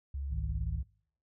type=tone with vibrato; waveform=sine; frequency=69.3 Hz; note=C#2; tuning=in tune; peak=-34 dBFS; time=0.14-0.83 s; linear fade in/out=5 ms; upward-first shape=triangle; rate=13 Hz; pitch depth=10 cents each way
type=harmonic tone; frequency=52.4 Hz; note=G#1; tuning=16 cents sharp; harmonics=1 / 2 / 3; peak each=-36 / -39 / -41 dBFS; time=0.29-0.83 s; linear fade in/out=50 ms
effects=noise-tail reverb RT60 0.6 s tail -24 dB re dry